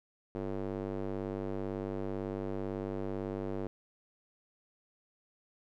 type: tone with band-pass filter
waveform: square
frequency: 49 Hz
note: G1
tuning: in tune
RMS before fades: -37 dBFS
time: 0.35-3.67 s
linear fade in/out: 0 ms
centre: 400 Hz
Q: 1.5
effects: none